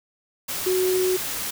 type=tone in noise; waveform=sine; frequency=370 Hz; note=F#4; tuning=in tune; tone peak=-19 dBFS; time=0.66-1.17 s; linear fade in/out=10 ms; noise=white; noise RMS=-29 dBFS; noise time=0.48-1.51 s; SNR=+7 dB; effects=none